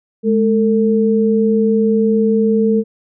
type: tone pair together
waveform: sine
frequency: 212 / 449.2 Hz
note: G#3 / A4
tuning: +36 / +36 cents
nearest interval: octave + minor second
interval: 1300 cents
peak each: -13 / -14 dBFS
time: 0.23-2.84 s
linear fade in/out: 50 ms
effects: none